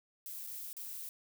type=noise with dropouts; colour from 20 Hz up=violet; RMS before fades=-44 dBFS; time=0.26-1.09 s; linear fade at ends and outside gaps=1 ms; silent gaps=0.467-0.471 / 0.73-0.767 s; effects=none